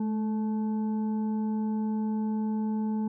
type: tone with frequency modulation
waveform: sine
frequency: 214.9 Hz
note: A3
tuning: 41 cents flat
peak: -26 dBFS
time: 0-3.08 s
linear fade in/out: 5 ms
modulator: 654 Hz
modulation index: 0.35
effects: none